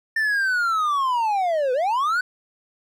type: linear two-way sweep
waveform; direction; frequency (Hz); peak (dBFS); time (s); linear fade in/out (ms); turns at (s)
triangle; down then up; 1800 to 488.6 to 1521; -17; 0.16-2.21; 5; 1.73
effects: none